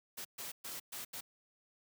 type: noise bursts at uneven times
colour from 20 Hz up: white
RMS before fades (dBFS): -44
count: 5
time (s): 0.17-0.25 / 0.38-0.52 / 0.64-0.8 / 0.92-1.05 / 1.13-1.21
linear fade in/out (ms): 10
effects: high-pass 100 Hz 12 dB/octave